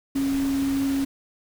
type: tone in noise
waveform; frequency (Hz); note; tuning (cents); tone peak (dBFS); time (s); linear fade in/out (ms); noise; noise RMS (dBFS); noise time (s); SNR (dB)
sine; 273.9; C#4; -21; -21; 0.15-1.05; 10; pink; -36; 0.15-1.05; +12
effects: none